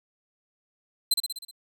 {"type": "tone with echo", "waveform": "sawtooth", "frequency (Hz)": 4081, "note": "C8", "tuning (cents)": -44, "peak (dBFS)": -16, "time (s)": [1.11, 1.14], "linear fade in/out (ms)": 5, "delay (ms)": 62, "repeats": 6, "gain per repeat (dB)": -4, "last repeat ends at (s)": 1.512, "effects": []}